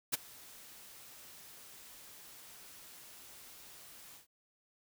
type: noise with ADSR envelope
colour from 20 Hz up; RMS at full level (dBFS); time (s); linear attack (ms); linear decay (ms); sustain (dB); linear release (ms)
white; -30; 0.12-4.27; 20; 18; -24; 120
effects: none